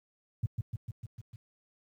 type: tone with echo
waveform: sine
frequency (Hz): 110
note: A2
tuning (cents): 0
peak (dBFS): -25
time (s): 0.43-0.46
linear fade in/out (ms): 5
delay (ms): 150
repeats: 6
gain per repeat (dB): -3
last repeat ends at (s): 1.36
effects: high-pass 60 Hz 12 dB/octave + 11-bit